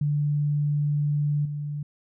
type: tone with level steps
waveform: sine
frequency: 146.83 Hz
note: D3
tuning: in tune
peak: -21 / -28 dBFS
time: 0.01-1.83 s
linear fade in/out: 5 ms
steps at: 1.45 s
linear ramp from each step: 5 ms
effects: none